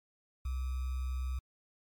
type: tone with sample-and-hold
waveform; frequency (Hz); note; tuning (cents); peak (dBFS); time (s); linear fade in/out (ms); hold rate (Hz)
sine; 64.3; C2; -30; -32; 0.45-1.39; 5; 1225
effects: MP3 96 kbps